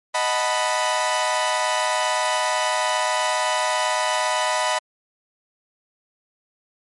sawtooth chord, B dominant seventh, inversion first, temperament equal, 622.3 / 740 / 880 / 987.8 Hz, D#5 / F#5 / A5 / B5, 0 / 0 / 0 / 0 cents, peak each -21 / -24 / -25 / -19 dBFS, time 0.14-4.79 s, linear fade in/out 10 ms, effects MP3 48 kbps

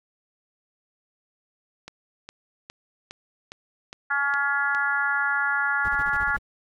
click train, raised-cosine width 0.2 ms, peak -21 dBFS, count 8, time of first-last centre 1.88-4.749 s, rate 2.44 Hz
harmonic tone, 281.6 Hz, C#4, 27 cents sharp, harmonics 3 / 4 / 5 / 6 / 7, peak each -31 / -32 / -24 / -26 / -37 dBFS, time 4.1-6.37 s, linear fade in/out 10 ms
brown noise bursts, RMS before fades -36 dBFS, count 8, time 5.84-6.386 s, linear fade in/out 10 ms, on 49 ms, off 22 ms
effects none

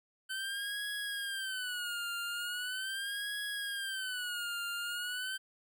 25% pulse tone with vibrato, 1526 Hz, G6, 47 cents flat, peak -32 dBFS, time 0.29-5.38 s, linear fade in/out 20 ms, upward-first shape sine, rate 0.4 Hz, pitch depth 150 cents each way, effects none

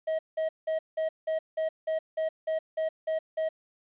triangle tone bursts, 636 Hz, D#5, 38 cents sharp, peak -24 dBFS, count 12, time 0.07-3.49 s, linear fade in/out 10 ms, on 120 ms, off 180 ms, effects resampled to 8000 Hz + 10-bit

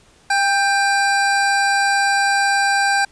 square tone pair together, 799 / 1570.5 Hz, G5 / G6, +33 / +3 cents, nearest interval octave, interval 1170 cents, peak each -18 dBFS, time 0.3-3.05 s, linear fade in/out 5 ms, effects pink hiss -52 dBFS RMS until 3.11 s + resampled to 22050 Hz

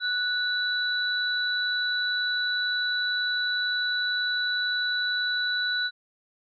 sine tone pair together, 1480 / 3951 Hz, F#6 / B7, 0 / 0 cents, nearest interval octave + perfect fourth, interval 1700 cents, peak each -26 / -28 dBFS, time 0-5.91 s, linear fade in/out 50 ms, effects none

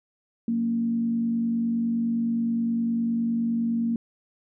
sine tone with frequency modulation, 231.1 Hz, A#3, 15 cents flat, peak -22 dBFS, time 0.48-3.96 s, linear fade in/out 2 ms, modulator 49.7 Hz, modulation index 0.34, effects none

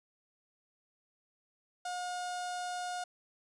sawtooth tone with notch filter, 718 Hz, F5, 48 cents sharp, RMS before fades -38 dBFS, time 1.85-3.04 s, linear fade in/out 5 ms, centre 2300 Hz, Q 1.6, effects resampled to 22050 Hz

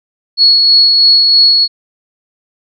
sine tone with tremolo, 4357 Hz, C#8, 31 cents flat, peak -3 dBFS, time 0.37-1.68 s, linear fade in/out 50 ms, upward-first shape sine, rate 3.1 Hz, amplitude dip 30%, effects none

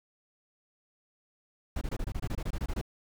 brown noise bursts, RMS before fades -32 dBFS, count 14, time 1.76-2.814 s, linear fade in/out 5 ms, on 53 ms, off 24 ms, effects none

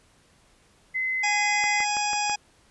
sine tone, 2046 Hz, C7, 39 cents flat, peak -24 dBFS, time 0.94-1.85 s, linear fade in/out 20 ms
harmonic tone, 830.6 Hz, G#5, in tune, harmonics 1 / 2 / 3 / 4 / 6 / 7 / 8 / 9, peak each -26 / -38 / -30 / -38 / -33 / -35 / -45 / -35 dBFS, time 1.23-2.36 s, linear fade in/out 10 ms
click train, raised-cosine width 0.5 ms, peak -20 dBFS, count 5, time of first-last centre 1.64-2.297 s, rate 6.09 Hz
effects pink hiss -60 dBFS RMS until 2.7 s + resampled to 24000 Hz

